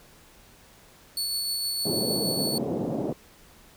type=tone with tremolo; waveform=sawtooth; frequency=4435 Hz; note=C#8; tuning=in tune; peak=-23 dBFS; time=1.17-2.58 s; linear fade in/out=2 ms; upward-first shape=triangle; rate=6.5 Hz; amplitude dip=25%
type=band-pass noise; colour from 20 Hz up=pink; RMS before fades=-29 dBFS; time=1.85-3.13 s; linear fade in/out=5 ms; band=150 to 600 Hz; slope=24 dB/octave
effects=pink hiss -54 dBFS RMS until 3.76 s